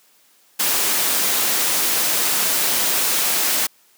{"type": "noise", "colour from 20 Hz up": "white", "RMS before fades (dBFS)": -19, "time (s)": [0.59, 3.67], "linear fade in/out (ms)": 10, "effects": ["white hiss -56 dBFS RMS until 3.97 s", "high-pass 200 Hz 12 dB/octave"]}